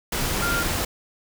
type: tone in noise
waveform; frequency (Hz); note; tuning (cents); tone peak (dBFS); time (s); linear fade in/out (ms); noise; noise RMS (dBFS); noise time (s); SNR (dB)
sine; 1396.9; F6; 0; -24; 0.42-0.63; 5; pink; -25; 0.12-0.85; -2
effects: none